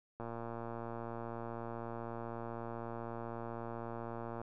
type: click train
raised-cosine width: 1 ms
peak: -29 dBFS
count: 490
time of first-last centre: 0.2-4.416 s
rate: 116 Hz
effects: none